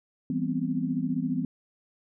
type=chord; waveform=sine; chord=C major seventh; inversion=first; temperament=equal; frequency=164.81 / 196 / 246.9 / 261.6 Hz; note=E3 / G3 / B3 / C4; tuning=0 / 0 / 0 / 0 cents; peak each=-32 / -34 / -30 / -30 dBFS; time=0.3-1.45 s; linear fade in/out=2 ms; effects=none